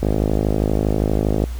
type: click train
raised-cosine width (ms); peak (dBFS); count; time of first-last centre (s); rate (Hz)
2; -5; 75; 0.03-1.44; 52.5
effects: added 60 Hz sine -24 dBFS peak until 1.59 s + pink hiss -42 dBFS RMS until 1.59 s